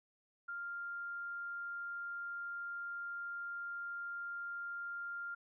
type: tone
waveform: sine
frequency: 1396.9 Hz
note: F6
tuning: in tune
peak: -40 dBFS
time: 0.48-5.35 s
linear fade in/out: 10 ms
effects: none